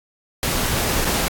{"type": "noise with dropouts", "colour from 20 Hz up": "pink", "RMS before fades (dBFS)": -21, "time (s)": [0.43, 1.28], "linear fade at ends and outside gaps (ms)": 0, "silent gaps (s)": [1.047, 1.052], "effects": ["AAC 64 kbps"]}